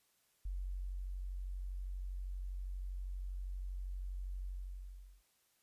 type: tone with ADSR envelope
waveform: sine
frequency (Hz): 46.26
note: F#1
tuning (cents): 0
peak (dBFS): -37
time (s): 0.45-5.23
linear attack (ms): 6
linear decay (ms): 620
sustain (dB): -2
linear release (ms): 770
effects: white hiss -75 dBFS RMS until 5.62 s + resampled to 32000 Hz